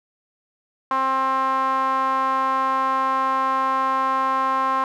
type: tone with band-pass filter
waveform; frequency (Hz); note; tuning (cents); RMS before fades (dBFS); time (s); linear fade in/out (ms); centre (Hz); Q
sawtooth; 264.9; C4; +22; -21; 0.91-4.84; 2; 1100; 5.6
effects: none